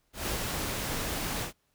pink noise with ADSR envelope, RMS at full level -31 dBFS, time 0.13-1.53 s, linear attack 150 ms, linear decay 84 ms, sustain -2 dB, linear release 110 ms, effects pink hiss -73 dBFS RMS until 1.74 s

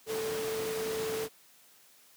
sine tone in noise, 441.6 Hz, A4, 6 cents sharp, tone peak -32 dBFS, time 0.06-1.29 s, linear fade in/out 50 ms, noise pink, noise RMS -38 dBFS, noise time 0.06-1.29 s, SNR +3 dB, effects white hiss -60 dBFS RMS until 2.16 s + high-pass 150 Hz 12 dB/octave

